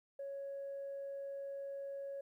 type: tone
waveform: sine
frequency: 554.4 Hz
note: C#5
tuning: in tune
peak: -40 dBFS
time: 0.19-2.21 s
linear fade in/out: 5 ms
effects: tanh soft clip ceiling -38 dBFS + 13-bit